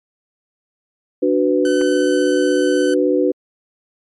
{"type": "chord", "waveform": "sine", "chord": "B minor", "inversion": "first", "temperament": "equal with one note detuned", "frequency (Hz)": [293.7, 370, 497], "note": ["D4", "F#4", "B4"], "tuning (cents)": [0, 0, 11], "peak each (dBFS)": -17, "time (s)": [1.22, 3.32], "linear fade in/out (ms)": 10}
{"type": "tone", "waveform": "sawtooth", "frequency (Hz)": 1519, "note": "F#6", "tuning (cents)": 45, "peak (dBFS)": -22, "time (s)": [1.65, 2.94], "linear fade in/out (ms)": 2}
{"type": "clicks", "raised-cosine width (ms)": 0.5, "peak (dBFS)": [-21, -17], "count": 2, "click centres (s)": [1.81, 1.815]}
{"effects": ["MP3 48 kbps"]}